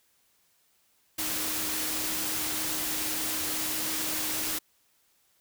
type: tone in noise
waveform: sine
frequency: 311.1 Hz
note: D#4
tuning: in tune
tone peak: -41 dBFS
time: 1.18-4.59 s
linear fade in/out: 10 ms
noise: white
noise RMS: -31 dBFS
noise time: 1.18-4.59 s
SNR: -13 dB
effects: white hiss -68 dBFS RMS until 5.4 s